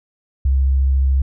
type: tone with vibrato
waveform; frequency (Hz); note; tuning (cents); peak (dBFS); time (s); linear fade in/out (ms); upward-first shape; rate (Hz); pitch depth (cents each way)
sine; 67; C2; +42; -12; 0.45-1.22; 5; sine; 14; 14
effects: none